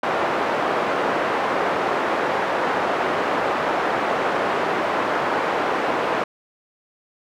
pink band-pass noise, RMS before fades -22 dBFS, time 0.03-6.24 s, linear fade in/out 5 ms, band 450 to 1400 Hz, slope 12 dB/octave, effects none

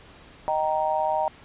sine chord, Eb major, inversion none, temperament just, 622.3 / 777.8 / 933.4 Hz, Eb5 / G5 / Bb5, 0 / -14 / +2 cents, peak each -26 dBFS, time 0.48-1.28 s, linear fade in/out 0 ms, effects pink hiss -49 dBFS RMS until 1.44 s + resampled to 8000 Hz

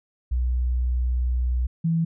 sine tone pair in turn, 61.74 / 164.83 Hz, B1 / E3, 0 / 0 cents, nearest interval octave + perfect fourth, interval 1700 cents, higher second, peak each -20 / -19 dBFS, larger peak second, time 0.31-1.67 / 1.84-2.05 s, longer first, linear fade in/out 10 ms, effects none

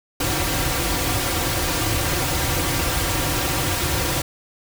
pink noise with comb filter, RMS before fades -22 dBFS, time 0.2-4.22 s, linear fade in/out 5 ms, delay 4.7 ms, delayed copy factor -0.8, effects none

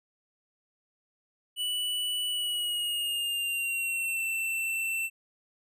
square tone with pitch glide, 2960 to 2683 Hz, F#7 to E7, 0 to +30 cents, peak -29 dBFS, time 1.56-5.1 s, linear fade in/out 50 ms, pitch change -170 cents, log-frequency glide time 2.28-4.24 s, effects none

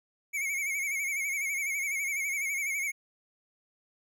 square tone with vibrato, 2224 Hz, C#7, 5 cents sharp, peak -30 dBFS, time 0.33-2.92 s, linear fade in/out 20 ms, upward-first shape sine, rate 12 Hz, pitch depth 75 cents each way, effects none

